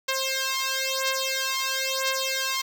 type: beating tone pair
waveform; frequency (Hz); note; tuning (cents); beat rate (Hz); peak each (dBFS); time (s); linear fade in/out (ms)
5% pulse; 530 / 531; C5 / C5; +22 / +25; 1; -16; 0.08-2.62; 10
effects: none